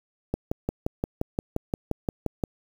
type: click train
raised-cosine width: 2 ms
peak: -12 dBFS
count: 13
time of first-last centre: 0.34-2.438 s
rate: 5.72 Hz
effects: 7-bit